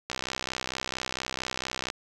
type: click train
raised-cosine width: 0.2 ms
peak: -13 dBFS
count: 117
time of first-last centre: 0.1-1.901 s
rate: 64.4 Hz
effects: none